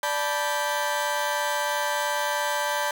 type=tone cluster; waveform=35% pulse; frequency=586 / 878 / 981 / 1570 Hz; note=D5 / A5 / B5 / G6; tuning=-4 / -4 / -12 / +2 cents; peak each=-28 / -28 / -28 / -29 dBFS; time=0.03-2.91 s; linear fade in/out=2 ms; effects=none